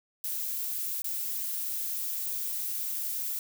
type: noise with dropouts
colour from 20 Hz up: violet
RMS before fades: -33 dBFS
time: 0.24-3.39 s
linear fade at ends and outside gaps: 1 ms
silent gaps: 1.02-1.043 s
effects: none